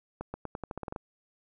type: accelerating click train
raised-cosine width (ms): 1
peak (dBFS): -22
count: 11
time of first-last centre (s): 0.21-0.962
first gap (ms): 130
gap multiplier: 0.87
effects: none